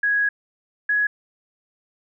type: tone pair in turn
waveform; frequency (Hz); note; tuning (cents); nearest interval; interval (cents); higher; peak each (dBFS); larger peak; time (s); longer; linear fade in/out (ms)
sine; 1661.2 / 1676.6; G#6 / G#6; 0 / +16; unison; 16; second; -17; neither; 0.03-0.29 / 0.89-1.07; first; 5
effects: none